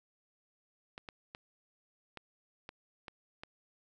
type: clicks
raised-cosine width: 0.3 ms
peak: -28 dBFS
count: 7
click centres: 0.979 / 1.088 / 1.349 / 2.173 / 2.691 / 3.082 / 3.435 s
effects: none